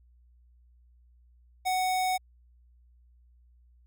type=tone; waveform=square; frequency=743 Hz; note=F#5; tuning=7 cents sharp; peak=-26 dBFS; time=1.65-2.18 s; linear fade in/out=20 ms; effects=added 60 Hz sine -57 dBFS peak until 3.86 s